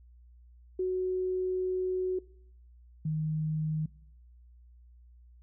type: tone pair in turn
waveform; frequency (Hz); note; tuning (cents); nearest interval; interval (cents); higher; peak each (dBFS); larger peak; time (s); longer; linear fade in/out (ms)
sine; 370 / 155.57; F#4 / D#3; 0 / 0; octave + minor third; 1500; first; -27 / -28; first; 0.79-2.19 / 3.05-3.86; first; 5
effects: noise-tail reverb RT60 0.7 s tail -22 dB re dry + added 60 Hz sine -53 dBFS peak until 5.42 s